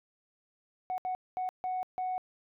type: tone bursts at uneven times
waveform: sine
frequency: 740 Hz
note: F#5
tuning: in tune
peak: -29 dBFS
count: 5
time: 0.9-0.98 / 1.05-1.15 / 1.37-1.49 / 1.64-1.83 / 1.98-2.18 s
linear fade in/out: 0 ms
effects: tanh soft clip ceiling -28 dBFS